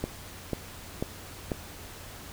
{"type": "click train", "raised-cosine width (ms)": 2, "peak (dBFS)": -15, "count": 4, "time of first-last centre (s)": [0.04, 1.518], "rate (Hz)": 2.03, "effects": ["added 90 Hz sine -50 dBFS peak until 2.32 s", "pink hiss -45 dBFS RMS until 2.32 s"]}